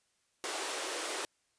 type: high-pass noise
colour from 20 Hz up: pink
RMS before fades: -37 dBFS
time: 0.44-1.25 s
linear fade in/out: 0 ms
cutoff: 330 Hz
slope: 48 dB/octave
effects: white hiss -75 dBFS RMS until 1.58 s + resampled to 22050 Hz